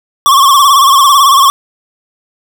square tone with vibrato, 1108.7 Hz, C#6, in tune, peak -4 dBFS, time 0.26-1.5 s, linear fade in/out 0 ms, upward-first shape sine, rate 18 Hz, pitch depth 86 cents each way, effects none

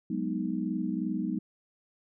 sine chord, G# minor seventh, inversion third, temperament equal, 185 / 207.7 / 246.9 / 311.1 Hz, F#3 / G#3 / B3 / D#4, 0 / 0 / 0 / 0 cents, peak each -34 dBFS, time 0.1-1.39 s, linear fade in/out 5 ms, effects none

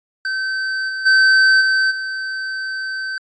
square tone with level steps, 1542 Hz, G6, 29 cents flat, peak -20 / -23 / -10 / -14 / -23 dBFS, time 0.25-3.18 s, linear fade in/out 2 ms, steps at 0.88 / 1.05 / 1.6 / 1.9 s, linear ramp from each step 20 ms, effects resampled to 16000 Hz

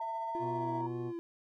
sine tone with pitch glide, 908 to 931.4 Hz, A#5 to A#5, -46 to -2 cents, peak -35 dBFS, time 0-0.87 s, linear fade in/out 5 ms, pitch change +44 cents, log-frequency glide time 0.25-0.53 s
triangle tone with tremolo, 664 Hz, E5, 12 cents sharp, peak -38 dBFS, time 0.01-0.81 s, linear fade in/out 2 ms, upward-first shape triangle, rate 15 Hz, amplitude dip 55%
triangle tone with vibrato, 341.4 Hz, F4, 39 cents flat, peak -35 dBFS, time 0.35-1.19 s, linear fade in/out 0 ms, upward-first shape sine, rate 1.9 Hz, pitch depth 43 cents each way
harmonic tone, 123.2 Hz, B2, 4 cents flat, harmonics 1 / 2 / 3 / 4 / 5 / 6 / 7 / 9, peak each -40 / -46 / -51 / -55 / -58 / -54 / -57 / -58 dBFS, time 0.39-1.13 s, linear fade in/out 50 ms
effects none

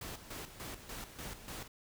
pink noise with tremolo, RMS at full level -44 dBFS, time 0.01-1.68 s, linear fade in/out 5 ms, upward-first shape square, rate 3.4 Hz, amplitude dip 65%, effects none

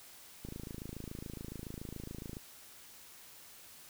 click train, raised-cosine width 3 ms, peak -30 dBFS, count 53, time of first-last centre 0.45-2.369 s, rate 27.1 Hz, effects white hiss -55 dBFS RMS until 3.89 s

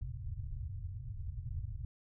white low-pass noise, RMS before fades -41 dBFS, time 0.01-1.85 s, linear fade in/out 2 ms, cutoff 130 Hz, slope 96 dB/octave, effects none

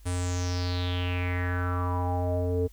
square tone with low-pass filter sweep, 89.3 Hz, F2, 39 cents sharp, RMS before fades -28 dBFS, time 0.05-2.68 s, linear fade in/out 20 ms, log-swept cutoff 9500 to 420 Hz, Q 5.7, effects added 50 Hz sine -48 dBFS peak until 2.72 s + white hiss -62 dBFS RMS until 2.72 s

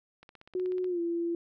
click train, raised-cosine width 0.3 ms, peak -35 dBFS, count 11, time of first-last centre 0.23-0.843 s, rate 16.3 Hz
sine tone with pitch glide, 366.3 to 339.8 Hz, F#4 to F4, -17 to -47 cents, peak -28 dBFS, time 0.55-1.35 s, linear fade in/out 2 ms, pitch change -130 cents, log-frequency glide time 0.88-1 s
effects none

